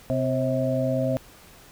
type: harmonic tone with a mistuned harmonic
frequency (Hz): 128.9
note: C3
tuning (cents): -26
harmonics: 1 / 2 / 4 / 5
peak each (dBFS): -27 / -27 / -27 / -27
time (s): 0.1-1.17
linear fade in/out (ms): 0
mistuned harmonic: 4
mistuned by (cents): +62
effects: pink hiss -50 dBFS RMS until 1.71 s